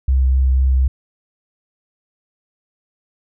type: tone with vibrato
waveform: sine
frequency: 65.41 Hz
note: C2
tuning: in tune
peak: -11 dBFS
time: 0.08-0.88 s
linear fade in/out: 5 ms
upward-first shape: sine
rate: 4 Hz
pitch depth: 13 cents each way
effects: none